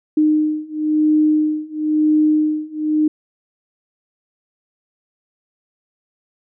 sine beating tone pair, 305.9 / 306.89 Hz, D#4 / D#4, -29 / -24 cents, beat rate 0.99 Hz, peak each -17 / -16 dBFS, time 0.17-3.08 s, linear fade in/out 5 ms, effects none

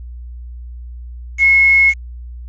sine tone with quantisation, 2176 Hz, C#7, 33 cents flat, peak -7 dBFS, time 1.38-1.94 s, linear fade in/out 50 ms, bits 5, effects added 60 Hz sine -28 dBFS peak until 2.48 s + resampled to 16000 Hz

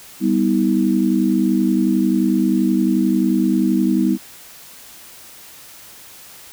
sine chord, G augmented, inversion none, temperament equal with one note detuned, 196 / 246.9 / 318.8 Hz, G3 / B3 / D#4, 0 / 0 / +42 cents, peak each -18 dBFS, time 0.2-4.18 s, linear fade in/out 50 ms, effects white hiss -41 dBFS RMS until 6.52 s

